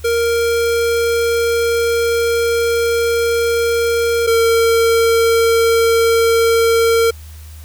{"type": "tone pair in turn", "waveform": "square", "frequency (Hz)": [466.2, 458.7], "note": ["A#4", "A#4"], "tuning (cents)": [0, -28], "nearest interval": "unison", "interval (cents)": 28, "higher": "first", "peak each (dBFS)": [-14, -11], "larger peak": "second", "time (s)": [[0.04, 4.27], [4.27, 7.11]], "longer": "first", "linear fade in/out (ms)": 10, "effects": ["added 77 Hz sine -32 dBFS peak until 7.64 s", "white hiss -44 dBFS RMS until 7.64 s"]}